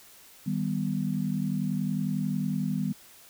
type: chord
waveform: sine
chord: Eb augmented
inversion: none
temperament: equal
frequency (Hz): 155.56 / 196 / 246.9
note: Eb3 / G3 / B3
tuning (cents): 0 / 0 / 0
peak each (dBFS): -31 / -29 / -32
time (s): 0.46-2.93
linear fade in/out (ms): 10
effects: white hiss -53 dBFS RMS until 3.29 s